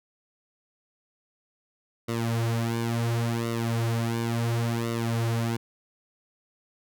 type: tone with flanger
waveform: sawtooth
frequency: 116.1 Hz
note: A#2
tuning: 7 cents flat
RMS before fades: -27 dBFS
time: 2.08-5.57 s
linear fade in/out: 10 ms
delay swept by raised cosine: 1.2 to 7.1 ms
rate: 0.71 Hz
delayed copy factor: -0.95
effects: none